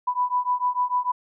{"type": "beating tone pair", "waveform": "sine", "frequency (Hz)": [987.8, 994.5], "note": ["B5", "B5"], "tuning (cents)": [0, 12], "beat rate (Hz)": 6.7, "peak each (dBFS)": -24, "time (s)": [0.07, 1.12], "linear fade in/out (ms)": 10, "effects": []}